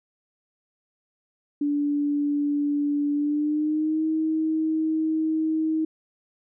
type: tone with pitch glide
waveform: sine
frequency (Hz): 290 to 316.2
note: D4 to D#4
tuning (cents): -22 to +28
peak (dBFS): -21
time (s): 1.61-5.85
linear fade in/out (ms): 5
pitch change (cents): +150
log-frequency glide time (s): 3.13-4.05
effects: none